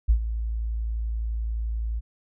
sine tone with ADSR envelope, 55.8 Hz, A1, 25 cents sharp, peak -13 dBFS, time 0.08-2.01 s, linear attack 19 ms, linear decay 85 ms, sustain -12 dB, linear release 29 ms, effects none

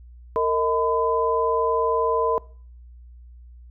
sine tone cluster, 458.2 / 629 / 1010 Hz, A#4 / D#5 / B5, -30 / +19 / +39 cents, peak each -21 / -27 / -23 dBFS, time 0.36-2.38 s, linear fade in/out 0 ms, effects noise-tail reverb RT60 0.5 s tail -23 dB re dry + added 60 Hz sine -42 dBFS peak until 3.7 s

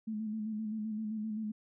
sine tone with vibrato, 216.3 Hz, A3, 29 cents flat, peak -34 dBFS, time 0.07-1.52 s, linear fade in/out 10 ms, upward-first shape square, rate 7.7 Hz, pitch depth 35 cents each way, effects none

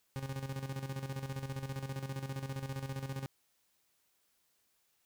40% pulse tone with tremolo, 134.6 Hz, C3, 49 cents sharp, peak -35 dBFS, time 0.16-3.26 s, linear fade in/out 0 ms, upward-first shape square, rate 15 Hz, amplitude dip 65%, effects white hiss -75 dBFS RMS until 5.05 s

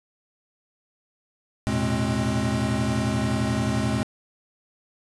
square tone cluster, 82.4 / 112.8 / 124.2 / 210.7 / 265.6 Hz, E2 / A2 / B2 / G#3 / C4, 0 / +44 / +10 / +25 / +26 cents, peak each -33 / -30 / -29 / -27 / -30 dBFS, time 1.67-4.03 s, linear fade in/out 0 ms, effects resampled to 24000 Hz + 9-bit

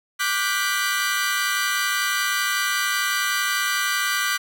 sawtooth chord, G major seventh, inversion second, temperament equal with one note detuned, 1174.7 / 1457.1 / 1568 / 1975.5 Hz, D6 / F#6 / G6 / B6, 0 / -27 / 0 / 0 cents, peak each -23 dBFS, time 0.19-4.38 s, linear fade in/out 20 ms, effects none

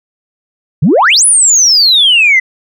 sine exponential two-way sweep, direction up then down, 127 to 10230 to 1988 Hz, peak -3 dBFS, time 0.82-2.4 s, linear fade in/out 10 ms, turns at 1.25 s, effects tanh soft clip ceiling 0 dBFS

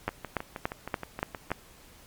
two click trains, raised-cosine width 0.5 ms, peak -20 / -12 dBFS, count 10 / 6, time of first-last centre 0.09-1.505 / 0.08-1.517 s, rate 6.36 / 3.48 Hz, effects pink hiss -54 dBFS RMS until 2.06 s + MP3 96 kbps

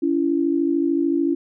sine tone pair together, 282.9 / 336.4 Hz, C#4 / E4, +35 / +35 cents, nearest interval minor third, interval 300 cents, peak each -20 dBFS, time 0.02-1.35 s, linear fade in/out 10 ms, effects none

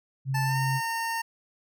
sine tone, 134.4 Hz, C3, 47 cents sharp, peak -25 dBFS, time 0.25-0.81 s, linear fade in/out 50 ms
25% pulse tone with pitch glide, 880 to 914.7 Hz, A5 to A#5, 0 to -33 cents, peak -24 dBFS, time 0.34-1.22 s, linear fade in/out 10 ms, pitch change +67 cents, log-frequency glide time 0.44-0.58 s
effects none

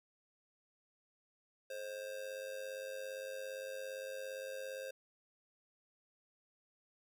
square tone with amplitude modulation, 529 Hz, C5, 19 cents sharp, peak -40 dBFS, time 1.7-4.91 s, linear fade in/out 5 ms, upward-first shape sine, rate 97.5 Hz, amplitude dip 65%, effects none

